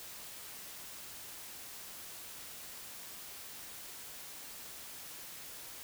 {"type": "silence", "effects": ["white hiss -48 dBFS RMS until 5.83 s"]}